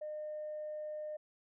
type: tone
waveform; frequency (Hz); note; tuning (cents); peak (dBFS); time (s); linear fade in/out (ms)
sine; 608; D#5; -40; -38; 0.01-1.17; 10
effects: tanh soft clip ceiling -35 dBFS